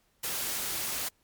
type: noise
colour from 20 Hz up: white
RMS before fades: -33 dBFS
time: 0.23-1.09 s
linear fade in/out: 10 ms
effects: pink hiss -70 dBFS RMS until 1.23 s + MP3 96 kbps